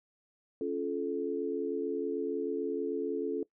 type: chord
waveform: sine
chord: Db augmented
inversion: none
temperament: just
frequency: 277.2 / 346.5 / 433.1 Hz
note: Db4 / F4 / A4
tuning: 0 / -14 / -27 cents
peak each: -36 / -36 / -33 dBFS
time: 0.61-3.43 s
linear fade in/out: 2 ms
effects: noise-tail reverb RT60 0.1 s tail -21 dB re dry